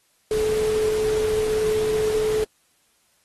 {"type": "tone in noise", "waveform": "sine", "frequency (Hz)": 431.3, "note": "A4", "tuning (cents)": -35, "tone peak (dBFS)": -19, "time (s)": [0.31, 2.44], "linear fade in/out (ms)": 2, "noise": "pink", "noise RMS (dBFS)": -33, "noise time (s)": [0.31, 2.44], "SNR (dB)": 11, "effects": ["white hiss -64 dBFS RMS until 3.24 s", "AAC 32 kbps"]}